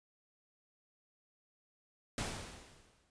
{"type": "noise with exponential decay", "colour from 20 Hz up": "pink", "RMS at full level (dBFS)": -36, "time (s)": [2.18, 3.1], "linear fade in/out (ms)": 1, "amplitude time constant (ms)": 200, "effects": ["resampled to 22050 Hz"]}